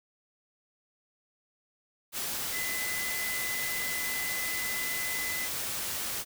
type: tone in noise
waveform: sine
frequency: 2017 Hz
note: B6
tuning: 36 cents sharp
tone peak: -34 dBFS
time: 2.51-5.49 s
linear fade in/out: 50 ms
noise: white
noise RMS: -34 dBFS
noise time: 2.12-6.25 s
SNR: -3 dB
effects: none